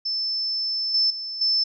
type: tone with level steps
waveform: sine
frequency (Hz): 5280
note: E8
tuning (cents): +2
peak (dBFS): -23 / -17 / -29 / -18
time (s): 0.05-1.64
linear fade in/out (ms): 10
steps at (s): 0.94 / 1.1 / 1.41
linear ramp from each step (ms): 5
effects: none